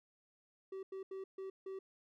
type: tone bursts at uneven times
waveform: triangle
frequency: 383.8 Hz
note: G4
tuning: 37 cents flat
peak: -40 dBFS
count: 5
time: 0.72-0.83 / 0.92-1.03 / 1.11-1.24 / 1.38-1.5 / 1.66-1.79 s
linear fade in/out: 5 ms
effects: none